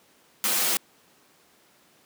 white noise with comb filter, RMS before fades -24 dBFS, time 0.44-0.77 s, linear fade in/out 0 ms, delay 6.9 ms, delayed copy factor -0.9, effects pink hiss -59 dBFS RMS until 2.05 s + high-pass 200 Hz 12 dB/octave

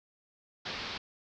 white low-pass noise, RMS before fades -39 dBFS, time 0.65-0.98 s, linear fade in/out 10 ms, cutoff 4900 Hz, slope 48 dB/octave, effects none

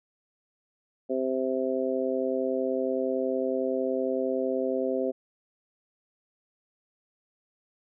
harmonic tone, 130.81 Hz, C3, in tune, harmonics 2 / 3 / 4 / 5, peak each -31 / -30 / -29 / -34 dBFS, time 1.09-5.12 s, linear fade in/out 20 ms, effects none

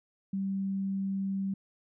sine tone, 194.4 Hz, G3, 14 cents flat, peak -29 dBFS, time 0.33-1.54 s, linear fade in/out 5 ms, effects none

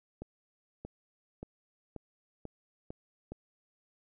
accelerating click train, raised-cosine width 2 ms, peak -28 dBFS, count 7, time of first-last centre 0.22-3.32 s, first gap 630 ms, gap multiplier 0.92, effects none

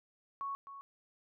sine tone with echo, 1108.7 Hz, C#6, in tune, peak -36 dBFS, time 0.41-0.55 s, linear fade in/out 0 ms, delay 260 ms, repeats 1, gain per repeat -10 dB, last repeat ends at 0.81 s, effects none

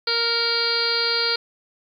harmonic tone with a mistuned harmonic, 466.2 Hz, A#4, in tune, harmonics 1 / 2 / 3 / 4 / 5 / 6 / 7 / 8 / 9 / 10, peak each -28 / -35 / -27 / -36 / -31 / -36 / -34 / -34 / -24 / -24 dBFS, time 0.07-1.36 s, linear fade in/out 5 ms, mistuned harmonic 5, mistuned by -28 cents, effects 9-bit

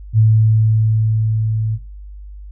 sine tone with level ramp, 110 Hz, A2, in tune, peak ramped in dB -7 to -16 dBFS, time 0.13-1.79 s, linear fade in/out 50 ms, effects noise-tail reverb RT60 0.3 s tail -22 dB re dry + added 50 Hz sine -31 dBFS peak until 2.51 s

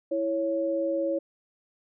sine tone pair together, 329.8 / 553.7 Hz, E4 / C#5, +1 / -2 cents, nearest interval major sixth, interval 897 cents, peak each -29 / -26 dBFS, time 0.11-1.19 s, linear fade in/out 10 ms, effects none

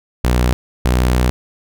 sawtooth tone pair in turn, 61.3 / 61.98 Hz, B1 / B1, -12 / +7 cents, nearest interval unison, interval 19 cents, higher second, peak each -8 dBFS, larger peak neither, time 0.24-0.53 / 0.85-1.3 s, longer second, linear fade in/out 0 ms, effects none

